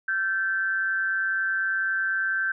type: tone with amplitude modulation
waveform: sine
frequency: 1554 Hz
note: G6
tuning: 16 cents flat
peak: -20 dBFS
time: 0.08-2.52 s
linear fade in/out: 5 ms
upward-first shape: sine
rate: 190 Hz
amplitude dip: 60%
effects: none